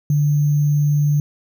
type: tone with sample-and-hold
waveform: sine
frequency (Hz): 146.83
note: D3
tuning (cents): 0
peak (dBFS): -13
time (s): 0.1-1.2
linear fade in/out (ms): 2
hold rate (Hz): 6300
effects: none